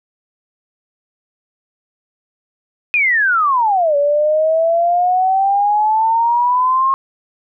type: exponential two-way sweep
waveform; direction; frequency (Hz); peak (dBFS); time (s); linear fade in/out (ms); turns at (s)
sine; down then up; 2512 to 568 to 1082; -11; 2.94-6.94; 0; 3.96
effects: none